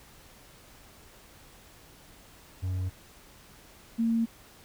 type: tone pair in turn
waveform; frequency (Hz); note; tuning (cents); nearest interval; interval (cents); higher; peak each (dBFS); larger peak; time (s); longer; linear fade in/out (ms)
triangle / sine; 92.5 / 228.6; F#2 / A#3; 0 / -34; octave + major third; 1566; second; -26 / -23; second; 2.62-2.9 / 3.98-4.26; neither; 20
effects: pink hiss -54 dBFS RMS until 4.64 s